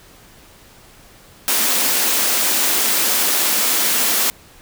white high-pass noise, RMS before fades -17 dBFS, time 1.48-4.3 s, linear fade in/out 0 ms, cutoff 190 Hz, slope 96 dB/octave, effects pink hiss -46 dBFS RMS until 4.61 s

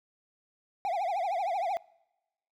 triangle tone with vibrato, 740 Hz, F#5, in tune, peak -26 dBFS, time 0.85-1.77 s, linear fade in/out 0 ms, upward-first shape triangle, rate 13 Hz, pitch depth 230 cents each way, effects noise-tail reverb RT60 1.0 s tail -25 dB re dry

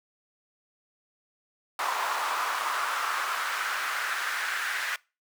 brown noise with high-pass filter sweep, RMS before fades -30 dBFS, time 1.79-4.96 s, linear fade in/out 2 ms, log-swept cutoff 1000 to 1700 Hz, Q 2.9, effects noise-tail reverb RT60 0.3 s tail -24 dB re dry + high-pass 400 Hz 12 dB/octave

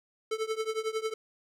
square tone with tremolo, 440 Hz, A4, in tune, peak -27 dBFS, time 0.31-1.14 s, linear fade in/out 5 ms, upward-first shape triangle, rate 11 Hz, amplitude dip 95%, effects low-pass 9000 Hz 12 dB/octave + 11-bit

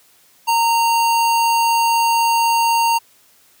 square tone, 924 Hz, A#5, 16 cents flat, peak -14 dBFS, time 0.47-2.99 s, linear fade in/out 20 ms, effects white hiss -53 dBFS RMS until 3.6 s + high-pass 80 Hz 12 dB/octave

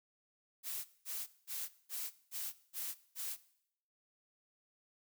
blue noise bursts, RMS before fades -41 dBFS, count 7, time 0.63-3.37 s, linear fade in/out 50 ms, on 220 ms, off 200 ms, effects noise-tail reverb RT60 0.7 s tail -18 dB re dry

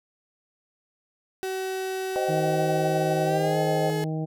35% pulse tone with pitch glide, 378.4 to 424.7 Hz, F#4 to G#4, +39 to +39 cents, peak -26 dBFS, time 1.43-4.04 s, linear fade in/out 0 ms, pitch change +200 cents, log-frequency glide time 3.25-3.58 s
sine chord, C minor, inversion none, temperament equal with one note detuned, 523.3 / 622.3 / 775.9 Hz, C5 / Eb5 / G5, 0 / 0 / -18 cents, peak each -29 / -28 / -29 dBFS, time 2.16-3.9 s, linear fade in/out 0 ms
harmonic tone, 157.6 Hz, D#3, 23 cents sharp, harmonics 1 / 2 / 3 / 4 / 5, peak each -27 / -33 / -37 / -39 / -41 dBFS, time 2.28-4.26 s, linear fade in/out 20 ms
effects none

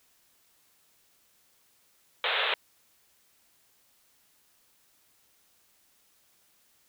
white band-pass noise, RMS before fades -28 dBFS, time 2.24-2.54 s, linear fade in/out 2 ms, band 410 to 3800 Hz, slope 96 dB/octave, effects white hiss -66 dBFS RMS until 6.88 s

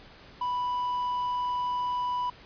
triangle tone, 987.8 Hz, B5, in tune, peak -25 dBFS, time 0.41-2.3 s, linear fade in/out 5 ms, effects pink hiss -51 dBFS RMS until 2.45 s + resampled to 11025 Hz

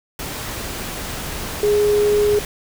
sine tone in noise, 415.3 Hz, G#4, in tune, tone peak -13 dBFS, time 1.63-2.39 s, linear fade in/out 2 ms, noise pink, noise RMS -28 dBFS, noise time 0.19-2.45 s, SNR +12 dB, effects none

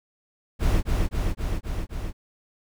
brown noise with echo, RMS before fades -20 dBFS, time 0.59-0.83 s, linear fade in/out 50 ms, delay 260 ms, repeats 5, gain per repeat -2 dB, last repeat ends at 2.13 s, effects none

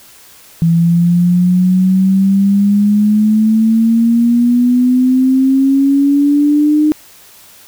sine exponential sweep, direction up, 165.5 to 305.8 Hz, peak -7 dBFS, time 0.62-6.92 s, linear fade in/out 0 ms, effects white hiss -41 dBFS RMS until 7.67 s

